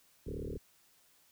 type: tone with frequency modulation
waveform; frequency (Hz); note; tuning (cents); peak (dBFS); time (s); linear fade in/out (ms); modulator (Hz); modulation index
sine; 174.61; F3; 0; -37; 0.26-0.58; 10; 36.8; 7.9
effects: white hiss -67 dBFS RMS until 1.31 s